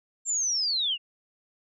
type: linear sweep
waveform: sine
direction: down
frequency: 7459 to 2721 Hz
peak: -24 dBFS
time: 0.25-0.98 s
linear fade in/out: 50 ms
effects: none